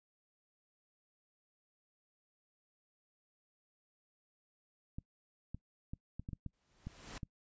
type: clicks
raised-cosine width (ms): 5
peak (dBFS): -30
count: 9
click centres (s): 4.985 / 5.546 / 5.935 / 6.196 / 6.289 / 6.332 / 6.463 / 6.87 / 7.232
type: noise with exponential growth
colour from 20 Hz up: pink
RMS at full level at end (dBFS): -45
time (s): 6.53-7.18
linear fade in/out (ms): 2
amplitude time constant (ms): 140
effects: noise-tail reverb RT60 0.1 s tail -23 dB re dry + resampled to 16000 Hz